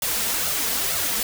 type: noise with flanger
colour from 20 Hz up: white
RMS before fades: -24 dBFS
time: 0.02-1.23 s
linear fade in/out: 2 ms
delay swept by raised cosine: 1.4 to 4.5 ms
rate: 2.2 Hz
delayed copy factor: +0.6
effects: none